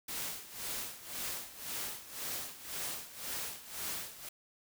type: noise with tremolo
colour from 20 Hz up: white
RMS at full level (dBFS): -38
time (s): 0.08-4.29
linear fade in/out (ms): 5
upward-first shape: sine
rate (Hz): 1.9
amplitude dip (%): 80
effects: none